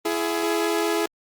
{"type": "tone pair together", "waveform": "sawtooth", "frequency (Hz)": [334.9, 420.5], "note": ["E4", "G#4"], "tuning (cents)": [27, 22], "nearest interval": "major third", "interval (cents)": 395, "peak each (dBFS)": -20, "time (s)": [0.05, 1.06], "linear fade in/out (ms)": 5, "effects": ["Opus 24 kbps"]}